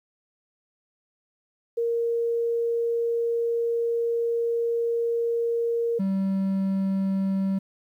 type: tone pair in turn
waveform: sine / triangle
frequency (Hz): 466.2 / 193.15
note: A#4 / G3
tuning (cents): 0 / -25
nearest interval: octave + minor third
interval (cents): 1525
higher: first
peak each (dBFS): -22 / -20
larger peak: second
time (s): 1.77-5.99 / 5.99-7.59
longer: first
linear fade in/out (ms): 10
effects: 10-bit